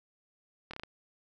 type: slowing click train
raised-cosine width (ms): 0.3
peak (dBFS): -25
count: 5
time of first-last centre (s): 0.71-0.835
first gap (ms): 25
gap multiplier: 1.15
effects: none